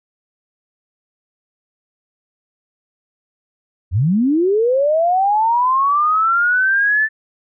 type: linear sweep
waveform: sine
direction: up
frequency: 76.3 to 1771 Hz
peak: -12 dBFS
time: 3.91-7.09 s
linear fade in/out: 50 ms
effects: none